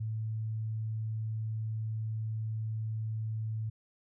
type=tone; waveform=sine; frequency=110 Hz; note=A2; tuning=in tune; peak=-32 dBFS; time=0-3.7 s; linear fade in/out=10 ms; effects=none